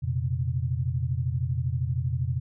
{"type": "tone cluster", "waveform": "sine", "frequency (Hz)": [86.5, 121, 133.7], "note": ["F2", "B2", "C3"], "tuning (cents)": [-16, -35, 38], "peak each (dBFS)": [-30, -28, -29], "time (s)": [0.02, 2.4], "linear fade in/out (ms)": 20, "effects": []}